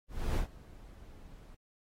brown noise with ADSR envelope, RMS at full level -29 dBFS, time 0.08-1.55 s, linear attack 290 ms, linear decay 100 ms, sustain -22 dB, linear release 5 ms, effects AAC 48 kbps

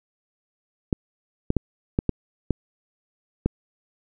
clicks, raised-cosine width 3 ms, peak -7 dBFS, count 7, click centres 0.928 / 1.504 / 1.567 / 1.989 / 2.093 / 2.507 / 3.46 s, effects none

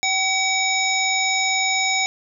harmonic tone with a mistuned harmonic, 758 Hz, F#5, 42 cents sharp, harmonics 1 / 3 / 5 / 7 / 9, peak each -25 / -21 / -25 / -28 / -26 dBFS, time 0.03-2.06 s, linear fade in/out 0 ms, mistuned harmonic 1, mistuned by +16 cents, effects none

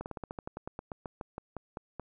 slowing click train, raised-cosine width 1 ms, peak -24 dBFS, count 18, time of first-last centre 0.01-1.997 s, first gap 49 ms, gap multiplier 1.1, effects none

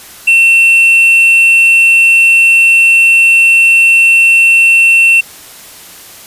triangle tone with tanh clipping, 2700 Hz, E7, 41 cents sharp, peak -4 dBFS, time 0.27-5.21 s, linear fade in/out 10 ms, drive 8 dB, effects white hiss -33 dBFS RMS until 6.26 s + resampled to 32000 Hz

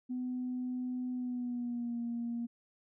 sine tone with pitch glide, 251.1 to 235.6 Hz, B3 to A#3, +29 to +19 cents, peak -33 dBFS, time 0.09-2.47 s, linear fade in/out 20 ms, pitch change -110 cents, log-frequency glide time 1.12-1.99 s, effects tanh soft clip ceiling -29 dBFS

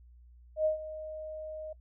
sine tone with ADSR envelope, 622.3 Hz, D#5, in tune, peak -23 dBFS, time 0.56-1.73 s, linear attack 93 ms, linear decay 120 ms, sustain -15 dB, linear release 6 ms, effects noise-tail reverb RT60 0.1 s tail -22 dB re dry + added 60 Hz sine -53 dBFS peak until 1.8 s

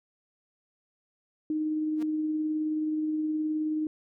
sine tone with tremolo, 309 Hz, D#4, 12 cents flat, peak -25 dBFS, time 1.5-3.87 s, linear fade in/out 2 ms, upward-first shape triangle, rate 19 Hz, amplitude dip 25%
sawtooth tone with exponential growth, 233.1 Hz, A#3, in tune, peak -34 dBFS, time 1.95-2.03 s, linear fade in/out 5 ms, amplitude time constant 17 ms
effects none

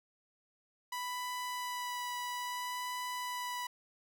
sawtooth tone with vibrato, 987.8 Hz, B5, in tune, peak -33 dBFS, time 0.92-3.67 s, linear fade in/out 5 ms, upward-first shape sine, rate 0.6 Hz, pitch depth 10 cents each way, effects none

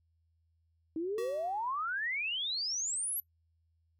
sine exponential sweep, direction up, 311.1 to 12000 Hz, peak -32 dBFS, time 0.96-3.2 s, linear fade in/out 2 ms
square tone with exponential decay, 380 Hz, F#4, 46 cents sharp, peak -36 dBFS, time 1.18-1.78 s, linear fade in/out 2 ms, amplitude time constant 130 ms
effects noise-tail reverb RT60 0.1 s tail -22 dB re dry + added 82 Hz sine -70 dBFS peak until 3.99 s

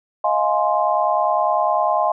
sine chord, F minor seventh, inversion third, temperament just, 628.6 / 698.5 / 838.1 / 1047.7 Hz, Eb5 / F5 / Ab5 / C6, +18 / 0 / +16 / +2 cents, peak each -21 dBFS, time 0.24-2.12 s, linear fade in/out 5 ms, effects none

